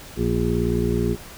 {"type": "harmonic tone", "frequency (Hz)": 58.8, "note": "A#1", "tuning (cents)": 16, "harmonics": [1, 2, 3, 4, 6, 7], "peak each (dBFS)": [-26, -26, -26, -26, -26, -26], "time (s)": [0.16, 1.17], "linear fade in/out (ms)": 50, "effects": ["pink hiss -41 dBFS RMS until 1.37 s"]}